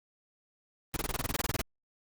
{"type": "noise bursts", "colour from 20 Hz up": "pink", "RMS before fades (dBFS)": -31, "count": 14, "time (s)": [0.94, 1.613], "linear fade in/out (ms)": 0, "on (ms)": 23, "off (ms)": 27, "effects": ["Opus 24 kbps"]}